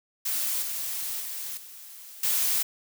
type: noise with level steps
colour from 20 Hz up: blue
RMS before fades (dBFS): -28 / -32 / -35 / -45 / -25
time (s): 0.25-2.63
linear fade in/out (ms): 10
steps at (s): 0.62 / 1.2 / 1.57 / 2.23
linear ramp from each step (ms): 5
effects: none